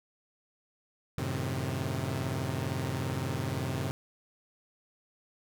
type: chord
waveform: sawtooth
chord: F# diminished seventh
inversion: none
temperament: equal with one note detuned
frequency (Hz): 92.5 / 110 / 132.1 / 155.56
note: F#2 / A2 / C3 / Eb3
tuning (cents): 0 / 0 / +17 / 0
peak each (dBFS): -33 / -34 / -30 / -35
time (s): 1.18-3.91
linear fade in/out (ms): 0
effects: none